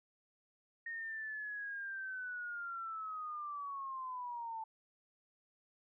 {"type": "linear sweep", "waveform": "sine", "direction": "down", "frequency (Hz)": [1854, 880], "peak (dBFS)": -40, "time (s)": [0.86, 4.64], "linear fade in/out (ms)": 5, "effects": []}